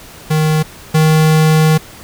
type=tone pair in turn; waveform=square; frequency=155.56 / 156.73 Hz; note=D#3 / D#3; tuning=0 / +13 cents; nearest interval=unison; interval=13 cents; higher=second; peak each=-11 / -8 dBFS; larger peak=second; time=0.3-0.63 / 0.94-1.78 s; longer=second; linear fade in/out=10 ms; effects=pink hiss -36 dBFS RMS until 2.03 s